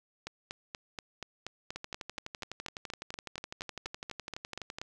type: two click trains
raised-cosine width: 0.2 ms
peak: -22 / -21 dBFS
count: 37 / 20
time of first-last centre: 1.76-4.785 / 0.27-4.815 s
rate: 11.9 / 4.18 Hz
effects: none